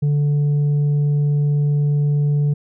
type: tone with tanh clipping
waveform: sine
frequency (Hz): 145.9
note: D3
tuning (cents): -11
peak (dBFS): -15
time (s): 0.02-2.54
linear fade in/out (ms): 10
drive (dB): 3
effects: none